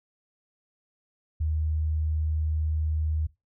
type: tone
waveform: sine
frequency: 77.78 Hz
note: D#2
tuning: in tune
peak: -24 dBFS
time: 1.4-3.27 s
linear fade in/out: 10 ms
effects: noise-tail reverb RT60 0.2 s tail -18 dB re dry